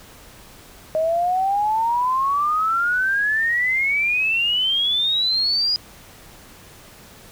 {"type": "exponential sweep", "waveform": "sine", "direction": "up", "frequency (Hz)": [622.3, 4950], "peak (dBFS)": -17, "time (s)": [0.95, 5.76], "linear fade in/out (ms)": 0, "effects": ["pink hiss -45 dBFS RMS until 7.31 s"]}